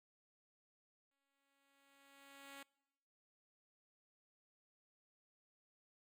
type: tone with exponential growth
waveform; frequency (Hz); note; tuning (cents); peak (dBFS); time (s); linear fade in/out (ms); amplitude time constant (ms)
5% pulse; 277.2; C#4; 0; -39; 1.11-2.63; 5; 330
effects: noise-tail reverb RT60 1.0 s tail -25 dB re dry + MP3 96 kbps